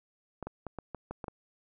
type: clicks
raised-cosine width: 1 ms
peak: -24 dBFS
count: 8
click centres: 0.427 / 0.47 / 0.667 / 0.787 / 0.947 / 1.11 / 1.242 / 1.282 s
effects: none